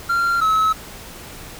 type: tone pair in turn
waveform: triangle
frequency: 1382 / 1291.4 Hz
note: F6 / E6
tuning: -19 / -36 cents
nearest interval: minor second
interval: 117 cents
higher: first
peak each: -14 / -12 dBFS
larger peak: second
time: 0.09-0.41 / 0.41-0.73 s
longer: neither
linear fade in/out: 10 ms
effects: pink hiss -37 dBFS RMS until 1.59 s